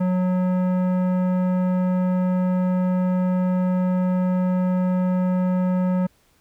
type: tone with tanh clipping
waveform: triangle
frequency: 182.9 Hz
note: F#3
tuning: 20 cents flat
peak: -20 dBFS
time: 0-6.07 s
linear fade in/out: 10 ms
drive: 18 dB
effects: pink hiss -61 dBFS RMS until 6.4 s